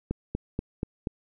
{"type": "click train", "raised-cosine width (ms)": 3, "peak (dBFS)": -15, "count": 5, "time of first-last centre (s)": [0.11, 1.072], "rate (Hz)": 4.16, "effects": []}